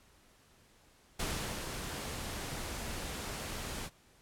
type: noise with ADSR envelope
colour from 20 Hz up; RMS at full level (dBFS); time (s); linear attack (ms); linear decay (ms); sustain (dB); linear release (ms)
pink; -35; 1.19-3.9; 9; 390; -5; 49
effects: pink hiss -64 dBFS RMS until 4.21 s + low-pass 12000 Hz 12 dB/octave